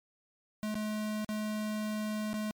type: tone with dropouts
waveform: square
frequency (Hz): 213.5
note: G#3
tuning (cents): +48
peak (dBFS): -33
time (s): 0.63-2.51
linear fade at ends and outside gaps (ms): 0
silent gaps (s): 0.744-0.754 / 1.246-1.29 / 2.332-2.34
effects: MP3 96 kbps